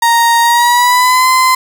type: tone with pitch glide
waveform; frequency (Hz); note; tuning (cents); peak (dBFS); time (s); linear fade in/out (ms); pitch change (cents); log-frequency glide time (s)
35% pulse; 932.3 to 1028.5; A#5 to C6; 0 to -30; -5; 0.02-1.55; 5; +170; 0.41-1.28
effects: none